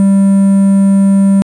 triangle tone with quantisation, 196 Hz, G3, in tune, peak -3 dBFS, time 0-1.42 s, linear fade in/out 0 ms, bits 5, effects resampled to 22050 Hz

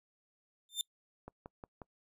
sawtooth tone with exponential growth, 3584 Hz, A7, 31 cents sharp, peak -25 dBFS, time 0.69-0.81 s, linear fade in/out 1 ms, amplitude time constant 25 ms
click train, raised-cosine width 1 ms, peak -32 dBFS, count 4, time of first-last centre 1.28-1.818 s, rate 5.58 Hz
effects noise-tail reverb RT60 0.1 s tail -25 dB re dry + resampled to 32000 Hz

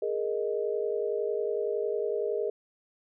sine chord, Ab suspended second, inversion none, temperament equal, 415.3 / 466.2 / 622.3 Hz, Ab4 / Bb4 / Eb5, 0 / 0 / 0 cents, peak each -30 / -31 / -35 dBFS, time 0.02-2.5 s, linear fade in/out 5 ms, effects none

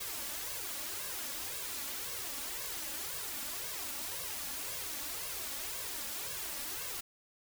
white noise with flanger, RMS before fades -40 dBFS, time 0-7.01 s, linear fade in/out 10 ms, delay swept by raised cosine 1.8 to 3.6 ms, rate 1.9 Hz, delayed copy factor +0.75, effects none

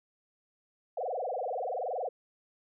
sine tone with frequency modulation, 622.3 Hz, D#5, in tune, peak -31 dBFS, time 0.97-2.09 s, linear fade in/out 5 ms, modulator 21.1 Hz, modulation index 6.7, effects none

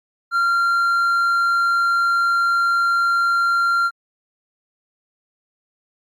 sine tone with hard clipping, 1382 Hz, F6, 19 cents flat, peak -16 dBFS, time 0.31-3.91 s, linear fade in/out 50 ms, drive 3 dB, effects Opus 48 kbps

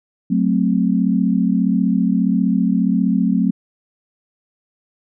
sine chord, F# diminished, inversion none, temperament equal, 185 / 220 / 261.6 Hz, F#3 / A3 / C4, 0 / 0 / 0 cents, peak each -17 / -18 / -19 dBFS, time 0.3-3.51 s, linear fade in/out 10 ms, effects none

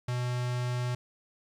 square tone with notch filter, 123.47 Hz, B2, in tune, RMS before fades -31 dBFS, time 0.08-0.95 s, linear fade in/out 5 ms, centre 310 Hz, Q 1.6, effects low-pass 8000 Hz 12 dB/octave + 11-bit

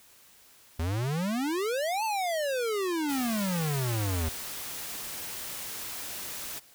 square exponential two-way sweep, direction up then down, 77.78 to 906 to 77.78 Hz, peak -28 dBFS, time 0.79-4.29 s, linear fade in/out 5 ms, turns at 2.04 s
white noise, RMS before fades -38 dBFS, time 3.08-6.6 s, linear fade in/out 20 ms
effects white hiss -57 dBFS RMS until 6.74 s

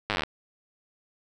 slowing click train, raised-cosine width 0.3 ms, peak -10 dBFS, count 13, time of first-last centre 0.1-0.235 s, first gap 9 ms, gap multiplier 1.04, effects none

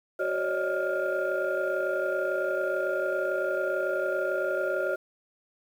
sine tone cluster, 373.7 / 542 / 573 / 620 / 1406 Hz, F#4 / C#5 / D5 / D#5 / F6, +17 / -39 / -43 / -6 / +11 cents, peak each -31 dBFS, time 0.19-4.96 s, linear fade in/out 10 ms, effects tanh soft clip ceiling -19 dBFS + 9-bit

